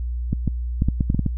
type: clicks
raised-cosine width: 5 ms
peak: -7 dBFS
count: 9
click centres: 0.33 / 0.477 / 0.821 / 0.886 / 1.008 / 1.101 / 1.146 / 1.193 / 1.263 s
effects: added 60 Hz sine -23 dBFS peak until 1.37 s